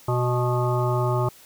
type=harmonic tone with a mistuned harmonic; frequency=123.47 Hz; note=B2; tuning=in tune; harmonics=1 / 3 / 5 / 7 / 9 / 10; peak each=-22 / -27 / -29 / -30 / -32 / -32 dBFS; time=0.08-1.29 s; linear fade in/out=5 ms; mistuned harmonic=9; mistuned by=-36 cents; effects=white hiss -50 dBFS RMS until 1.45 s